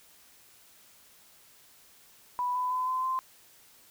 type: tone with pitch steps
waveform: sine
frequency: 987.8 / 1000.4 / 1013.2 / 1026.2 / 1039.3 Hz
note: B5 / B5 / B5 / C6 / C6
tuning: 0 / +22 / +44 / -34 / -12 cents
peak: -27 dBFS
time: 2.39-3.19 s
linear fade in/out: 0 ms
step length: 160 ms
effects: white hiss -58 dBFS RMS until 3.9 s